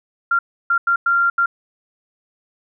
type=tone bursts at uneven times; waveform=sine; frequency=1386 Hz; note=F6; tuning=14 cents flat; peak=-13 dBFS; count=5; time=0.31-0.39 / 0.7-0.78 / 0.87-0.96 / 1.06-1.3 / 1.38-1.46 s; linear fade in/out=5 ms; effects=none